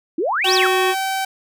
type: exponential two-way sweep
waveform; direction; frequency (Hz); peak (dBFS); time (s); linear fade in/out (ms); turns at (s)
sine; up then down; 293.7 to 5920 to 1217; -17; 0.18-0.67; 5; 0.54
type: tone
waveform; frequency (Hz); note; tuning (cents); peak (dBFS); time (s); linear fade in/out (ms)
sawtooth; 770; G5; -31; -16; 0.44-1.25; 5
type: harmonic tone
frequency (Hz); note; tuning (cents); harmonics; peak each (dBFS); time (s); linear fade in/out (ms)
369.9; F#4; 0; 1 / 3 / 5 / 7 / 9; -18 / -23 / -25 / -26 / -28; 0.44-0.95; 50
effects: none